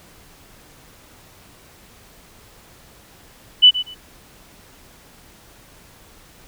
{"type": "tone with echo", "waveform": "sine", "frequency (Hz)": 2984, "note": "F#7", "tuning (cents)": 14, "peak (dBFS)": -5, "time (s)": [3.62, 3.71], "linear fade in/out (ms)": 20, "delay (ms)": 120, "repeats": 2, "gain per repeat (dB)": -14, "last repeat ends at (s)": 3.95, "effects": ["pink hiss -48 dBFS RMS until 6.47 s"]}